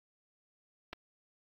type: clicks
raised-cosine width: 0.3 ms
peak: -25 / -29 dBFS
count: 2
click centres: 0.93 / 0.933 s
effects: AAC 32 kbps